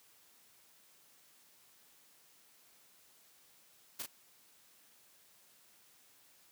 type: noise with echo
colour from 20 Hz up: white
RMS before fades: -40 dBFS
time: 3.99-4.03 s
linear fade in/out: 10 ms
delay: 34 ms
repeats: 1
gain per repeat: -4 dB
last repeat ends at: 4.064 s
effects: white hiss -65 dBFS RMS until 6.51 s + high-pass 100 Hz 12 dB/octave